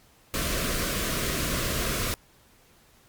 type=band-stop noise; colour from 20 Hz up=pink; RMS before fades=-28 dBFS; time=0.34-2.14 s; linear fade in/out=0 ms; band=700 to 1000 Hz; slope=96 dB/octave; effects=pink hiss -59 dBFS RMS until 3.08 s + Opus 48 kbps